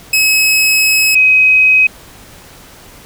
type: tone pair in turn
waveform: sawtooth / sine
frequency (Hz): 2565 / 2530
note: E7 / D#7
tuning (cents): -48 / +28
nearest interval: unison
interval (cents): 24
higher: first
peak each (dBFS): -5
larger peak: neither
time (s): 0.13-1.15 / 1.15-1.87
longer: first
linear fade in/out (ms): 5
effects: pink hiss -38 dBFS RMS until 3.05 s